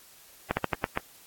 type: slowing click train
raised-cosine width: 0.5 ms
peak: -9 dBFS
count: 6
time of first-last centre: 0.51-0.974 s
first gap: 60 ms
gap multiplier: 1.22
effects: white hiss -54 dBFS RMS until 1.26 s + AAC 64 kbps